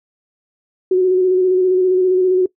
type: tone with vibrato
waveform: sine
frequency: 369.4 Hz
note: F#4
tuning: 3 cents flat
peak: -10 dBFS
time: 0.91-2.46 s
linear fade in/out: 5 ms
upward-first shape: square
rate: 15 Hz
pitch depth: 22 cents each way
effects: noise-tail reverb RT60 0.1 s tail -20 dB re dry